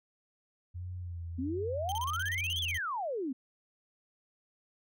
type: tone with vibrato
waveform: sine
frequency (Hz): 87.31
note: F2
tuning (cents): 0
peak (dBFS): -37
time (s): 0.74-2.79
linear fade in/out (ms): 20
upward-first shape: sine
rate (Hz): 1.4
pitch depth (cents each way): 59
type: exponential two-way sweep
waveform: sine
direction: up then down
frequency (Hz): 244.8 to 3500 to 244.8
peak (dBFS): -32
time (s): 1.38-3.33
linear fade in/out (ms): 10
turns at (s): 2.6
type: tone bursts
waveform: sawtooth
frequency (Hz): 3136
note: G7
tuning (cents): 0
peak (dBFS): -35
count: 15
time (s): 1.89-2.773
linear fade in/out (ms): 0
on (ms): 29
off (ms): 32
effects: none